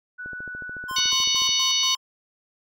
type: tone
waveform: sine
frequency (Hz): 1481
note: F#6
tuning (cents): +1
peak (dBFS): -32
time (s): 0.18-1.11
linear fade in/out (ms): 20
type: click train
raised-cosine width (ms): 2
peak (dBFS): -29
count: 18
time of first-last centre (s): 0.26-1.492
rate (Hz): 13.8
type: tone with tremolo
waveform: square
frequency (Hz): 1046.5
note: C6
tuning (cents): 0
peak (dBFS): -30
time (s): 0.88-1.97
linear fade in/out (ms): 20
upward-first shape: square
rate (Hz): 4.2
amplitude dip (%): 75
type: harmonic tone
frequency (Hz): 740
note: F#5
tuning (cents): 0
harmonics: 3 / 4 / 5 / 6 / 7 / 8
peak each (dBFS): -33 / -24 / -25 / -26 / -37 / -26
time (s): 0.96-1.95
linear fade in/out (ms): 5
effects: none